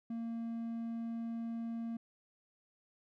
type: tone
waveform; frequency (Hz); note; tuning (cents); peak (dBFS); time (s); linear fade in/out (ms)
triangle; 230.1; A#3; -22; -35; 0.1-1.97; 5
effects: none